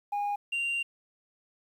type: tone pair in turn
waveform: sine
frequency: 818 / 2772 Hz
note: G#5 / F7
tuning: -26 / -14 cents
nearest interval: octave + major sixth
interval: 2112 cents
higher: second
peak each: -25 dBFS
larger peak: neither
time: 0.12-0.36 / 0.52-0.83 s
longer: second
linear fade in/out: 10 ms
effects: tanh soft clip ceiling -27 dBFS + 10-bit